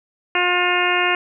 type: harmonic tone with a mistuned harmonic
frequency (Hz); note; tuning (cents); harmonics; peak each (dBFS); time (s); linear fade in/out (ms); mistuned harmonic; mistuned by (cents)
357.1; F4; +39; 1 / 2 / 3 / 4 / 5 / 6 / 7 / 8; -24 / -24 / -24 / -24 / -24 / -24 / -24 / -24; 0.35-1.15; 2; 8; -32
effects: none

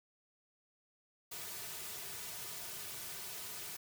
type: noise with comb filter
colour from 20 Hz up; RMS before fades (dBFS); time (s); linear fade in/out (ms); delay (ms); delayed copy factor
white; -45; 1.31-3.77; 10; 3.7; -0.6
effects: none

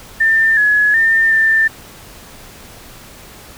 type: tone with pitch steps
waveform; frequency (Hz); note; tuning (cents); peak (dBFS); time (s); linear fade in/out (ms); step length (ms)
sine; 1793 / 1692 / 1804 / 1785; A6 / G#6 / A6 / A6; +32 / +32 / +43 / +24; -9; 0.2-1.68; 10; 370
effects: pink hiss -38 dBFS RMS until 3.57 s

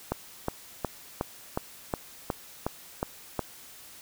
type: click train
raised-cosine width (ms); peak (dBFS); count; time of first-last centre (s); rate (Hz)
1; -13; 10; 0.12-3.393; 2.75
effects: white hiss -49 dBFS RMS until 4.01 s

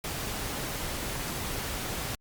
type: noise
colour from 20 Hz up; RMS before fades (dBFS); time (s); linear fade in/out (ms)
pink; -34; 0.04-2.15; 2
effects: Opus 48 kbps

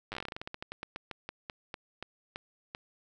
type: slowing click train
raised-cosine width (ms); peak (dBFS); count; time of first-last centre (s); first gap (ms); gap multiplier
0.3; -22; 26; 0.12-2.749; 9; 1.17
effects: none

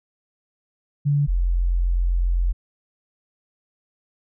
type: tone pair in turn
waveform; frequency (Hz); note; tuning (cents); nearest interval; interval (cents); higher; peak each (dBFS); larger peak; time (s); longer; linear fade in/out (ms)
sine; 144 / 43.81; D3 / F1; -34 / +6; octave + major sixth; 2060; first; -16 / -17; first; 1.05-1.27 / 1.27-2.53; second; 20
effects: none

